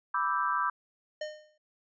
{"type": "chord", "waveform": "sine", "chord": "E minor seventh", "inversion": "second", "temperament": "equal", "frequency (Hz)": [987.8, 1174.7, 1318.5, 1568], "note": ["B5", "D6", "E6", "G6"], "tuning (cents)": [0, 0, 0, 0], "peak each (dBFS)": [-32, -30, -33, -34], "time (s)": [0.14, 0.7], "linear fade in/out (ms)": 5}
{"type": "tone with exponential decay", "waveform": "square", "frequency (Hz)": 610, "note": "D#5", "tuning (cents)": -34, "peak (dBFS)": -32, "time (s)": [1.21, 1.58], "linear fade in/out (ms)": 5, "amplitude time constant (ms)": 79}
{"effects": ["resampled to 16000 Hz"]}